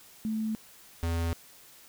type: tone pair in turn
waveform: sine / square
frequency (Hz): 218.9 / 83.67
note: A3 / E2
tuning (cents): -9 / +26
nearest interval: octave + perfect fourth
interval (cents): 1665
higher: first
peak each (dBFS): -28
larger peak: neither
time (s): 0.25-0.55 / 1.03-1.33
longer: neither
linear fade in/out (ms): 0
effects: white hiss -54 dBFS RMS until 1.88 s